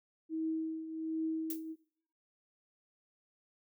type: tone with tremolo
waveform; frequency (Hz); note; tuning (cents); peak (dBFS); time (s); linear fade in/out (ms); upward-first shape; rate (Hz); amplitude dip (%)
sine; 320; D#4; +49; -31; 0.29-1.76; 50; triangle; 1.3; 70
type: noise with exponential decay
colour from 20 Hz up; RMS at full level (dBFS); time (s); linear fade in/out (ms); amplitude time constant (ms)
violet; -35; 1.5-1.63; 2; 28
effects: noise-tail reverb RT60 0.6 s tail -19 dB re dry